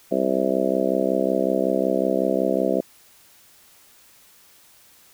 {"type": "harmonic tone", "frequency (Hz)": 65.4, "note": "C2", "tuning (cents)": 0, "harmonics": [3, 4, 5, 6, 7, 8, 9, 10], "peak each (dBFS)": [-28, -27, -27, -26, -31, -25, -28, -26], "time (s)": [0.11, 2.81], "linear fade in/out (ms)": 10, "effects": ["white hiss -53 dBFS RMS until 5.13 s"]}